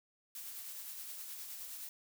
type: noise with tremolo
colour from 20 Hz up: blue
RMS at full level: -45 dBFS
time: 0.35-1.89 s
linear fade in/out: 2 ms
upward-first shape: sine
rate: 9.6 Hz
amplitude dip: 30%
effects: none